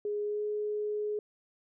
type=tone with pitch glide; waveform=sine; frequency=415.3 to 420.1 Hz; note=G#4 to G#4; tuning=0 to +20 cents; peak=-30 dBFS; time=0.05-1.19 s; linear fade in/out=2 ms; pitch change=+20 cents; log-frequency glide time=0.24-0.43 s; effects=none